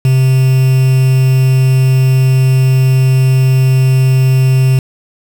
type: tone with quantisation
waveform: triangle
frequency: 130.81 Hz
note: C3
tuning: in tune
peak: -4 dBFS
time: 0.05-4.79 s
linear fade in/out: 2 ms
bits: 4
effects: none